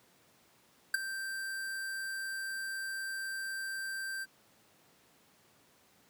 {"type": "tone with ADSR envelope", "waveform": "square", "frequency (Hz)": 1568, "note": "G6", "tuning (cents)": 0, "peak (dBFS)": -23, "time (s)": [0.94, 4.26], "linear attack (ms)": 4, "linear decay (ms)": 13, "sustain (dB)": -14, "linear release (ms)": 34, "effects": ["pink hiss -65 dBFS RMS until 6.09 s", "high-pass 150 Hz 12 dB/octave"]}